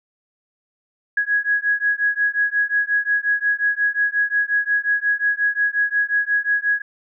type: beating tone pair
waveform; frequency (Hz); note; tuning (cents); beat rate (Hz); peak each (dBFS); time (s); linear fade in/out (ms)
sine; 1661.2 / 1666.8; G#6 / G#6; 0 / +6; 5.6; -20; 1.17-6.82; 5
effects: none